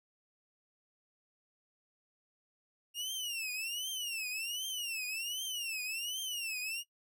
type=tone with vibrato; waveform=sawtooth; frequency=2794 Hz; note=F7; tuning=in tune; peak=-33 dBFS; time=2.94-6.84 s; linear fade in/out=50 ms; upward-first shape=triangle; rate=1.3 Hz; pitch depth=230 cents each way; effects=noise-tail reverb RT60 0.1 s tail -19 dB re dry